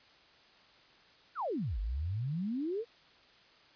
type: exponential two-way sweep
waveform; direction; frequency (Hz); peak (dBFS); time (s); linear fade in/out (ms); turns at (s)
sine; down then up; 1567 to 47.01 to 485.6; -32; 1.35-2.85; 50; 1.79
effects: white hiss -61 dBFS RMS until 3.75 s + resampled to 11025 Hz